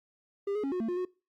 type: tone with pitch steps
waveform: triangle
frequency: 400.2 / 420.8 / 275 / 363 / 225.4 / 355.6 / 364.9 Hz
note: G4 / G#4 / C#4 / F#4 / A3 / F4 / F#4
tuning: +36 / +23 / -14 / -33 / +42 / +31 / -24 cents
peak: -27 dBFS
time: 0.47-1.051 s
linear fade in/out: 5 ms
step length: 83 ms
effects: noise-tail reverb RT60 0.3 s tail -22 dB re dry + Opus 48 kbps